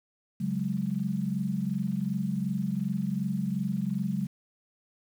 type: chord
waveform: sine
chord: C# suspended fourth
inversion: none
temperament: equal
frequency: 138.59 / 185 / 207.7 Hz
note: C#3 / F#3 / G#3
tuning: 0 / 0 / 0 cents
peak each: -34 / -30 / -31 dBFS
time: 0.4-4.27 s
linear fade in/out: 10 ms
effects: 9-bit